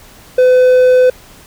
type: tone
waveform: triangle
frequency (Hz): 506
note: B4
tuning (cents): +42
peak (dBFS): -3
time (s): 0.38-1.1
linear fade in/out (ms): 5
effects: pink hiss -40 dBFS RMS until 1.46 s